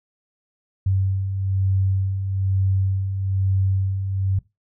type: beating tone pair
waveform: sine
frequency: 95.1 / 96.2 Hz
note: F#2 / G2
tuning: +48 / -32 cents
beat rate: 1.1 Hz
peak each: -28 / -19 dBFS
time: 0.86-4.39 s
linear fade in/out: 5 ms
effects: noise-tail reverb RT60 0.2 s tail -18 dB re dry